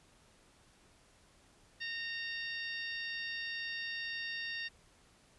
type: harmonic tone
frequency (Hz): 922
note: A#5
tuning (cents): -19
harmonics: 2 / 3 / 4 / 5 / 6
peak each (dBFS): -40 / -44 / -46 / -48 / -50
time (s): 1.8-4.69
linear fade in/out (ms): 20
effects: pink hiss -65 dBFS RMS until 5.38 s + resampled to 24000 Hz